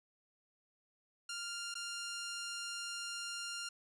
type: tone with dropouts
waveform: 10% pulse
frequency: 1396.9 Hz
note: F6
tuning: in tune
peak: -32 dBFS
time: 1.29-3.69 s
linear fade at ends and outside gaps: 5 ms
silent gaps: 1.742-1.752 s
effects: low-pass 10000 Hz 12 dB/octave